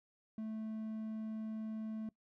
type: tone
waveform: triangle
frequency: 218.9 Hz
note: A3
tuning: 9 cents flat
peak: -37 dBFS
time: 0.38-2.09 s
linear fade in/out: 2 ms
effects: noise-tail reverb RT60 0.1 s tail -21 dB re dry